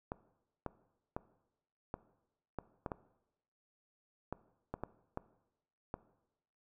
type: clicks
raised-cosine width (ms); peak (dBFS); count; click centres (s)
1; -24; 12; 0.119 / 0.663 / 1.165 / 1.941 / 2.587 / 2.862 / 2.918 / 4.326 / 4.74 / 4.836 / 5.174 / 5.941
effects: noise-tail reverb RT60 0.9 s tail -18 dB re dry